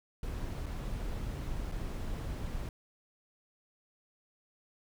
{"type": "noise with dropouts", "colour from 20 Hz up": "brown", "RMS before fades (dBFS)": -37, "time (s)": [0.23, 2.69], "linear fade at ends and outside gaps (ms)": 2, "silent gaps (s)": [[0.66, 0.664], [1.716, 1.72]], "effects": []}